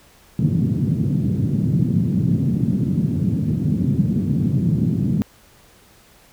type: band-pass noise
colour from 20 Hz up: white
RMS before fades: -19 dBFS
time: 0.39-5.22 s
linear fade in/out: 0 ms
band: 110 to 210 Hz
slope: 24 dB/octave
effects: pink hiss -51 dBFS RMS until 6.32 s